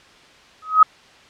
sine tone with exponential growth, 1267 Hz, D#6, 31 cents sharp, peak -3 dBFS, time 0.62-0.83 s, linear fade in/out 5 ms, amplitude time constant 45 ms, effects white hiss -48 dBFS RMS until 1.29 s + low-pass 4000 Hz 12 dB/octave

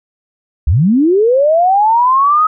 sine linear sweep, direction up, 57.8 to 1277 Hz, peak -7 dBFS, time 0.67-2.47 s, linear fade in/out 5 ms, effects none

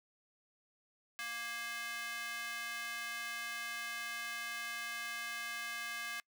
square tone with high-pass filter, 234.3 Hz, A#3, 9 cents sharp, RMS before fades -42 dBFS, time 1.19-6.2 s, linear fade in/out 0 ms, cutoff 1700 Hz, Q 1.9, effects noise-tail reverb RT60 0.1 s tail -25 dB re dry

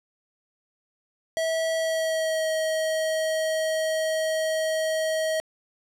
square tone with pitch glide, 649 to 634.5 Hz, E5 to D#5, -27 to +34 cents, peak -24 dBFS, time 1.37-5.4 s, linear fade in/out 0 ms, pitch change -39 cents, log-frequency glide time 1.76-2.51 s, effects low-pass 12000 Hz 12 dB/octave + 11-bit

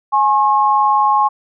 sine tone pair together, 838.2 / 1080 Hz, G#5 / C#6, +16 / -45 cents, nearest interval major third, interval 439 cents, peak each -13 dBFS, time 0.12-1.29 s, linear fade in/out 20 ms, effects none

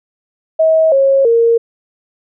sine tone with pitch steps, 640 / 544.4 / 463.1 Hz, D#5 / C#5 / A#4, +49 / -31 / -11 cents, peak -7 dBFS, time 0.59-1.58 s, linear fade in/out 10 ms, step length 330 ms, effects none

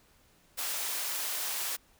white high-pass noise, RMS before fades -34 dBFS, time 0.57-1.77 s, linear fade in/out 20 ms, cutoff 550 Hz, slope 12 dB/octave, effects pink hiss -64 dBFS RMS until 1.99 s

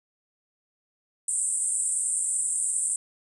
pink band-pass noise, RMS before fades -27 dBFS, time 1.28-2.96 s, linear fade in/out 2 ms, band 8000 to 9200 Hz, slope 96 dB/octave, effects none

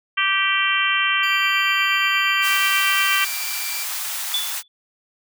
harmonic tone, 390.1 Hz, G4, 8 cents flat, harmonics 3 / 4 / 5 / 6 / 7 / 8, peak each -24 / -24 / -24 / -24 / -24 / -24 dBFS, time 0.17-3.25 s, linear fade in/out 10 ms
25% pulse tone, 2349 Hz, D7, in tune, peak -26 dBFS, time 1.23-3.84 s, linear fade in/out 5 ms
white high-pass noise, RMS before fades -27 dBFS, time 2.41-4.63 s, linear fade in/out 50 ms, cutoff 770 Hz, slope 24 dB/octave
sine tone with exponential decay, 3464 Hz, A7, 28 cents flat, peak -17 dBFS, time 4.34-4.68 s, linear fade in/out 2 ms, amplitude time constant 73 ms
effects none

